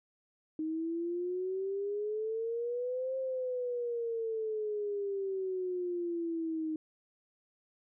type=exponential two-way sweep; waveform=sine; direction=up then down; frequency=311.1 to 529 to 311.1 Hz; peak=-32 dBFS; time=0.59-6.76 s; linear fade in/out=2 ms; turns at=3.17 s; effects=none